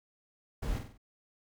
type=noise with echo; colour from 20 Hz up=brown; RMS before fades=-33 dBFS; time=0.62-0.79 s; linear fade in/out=10 ms; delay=47 ms; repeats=4; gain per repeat=-6 dB; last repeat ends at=0.978 s; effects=none